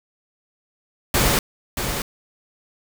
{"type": "noise with echo", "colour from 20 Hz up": "pink", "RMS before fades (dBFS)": -18, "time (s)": [1.14, 1.39], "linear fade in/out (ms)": 2, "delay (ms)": 630, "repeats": 1, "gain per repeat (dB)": -7, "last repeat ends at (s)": 2.02, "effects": []}